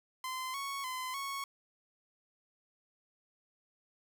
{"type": "tone with pitch steps", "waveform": "sawtooth", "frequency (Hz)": [1032, 1108, 1024, 1105], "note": ["C6", "C#6", "C6", "C#6"], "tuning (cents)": [-24, -1, -38, -6], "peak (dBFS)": -33, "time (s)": [0.24, 1.44], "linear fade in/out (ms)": 2, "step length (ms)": 300, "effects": []}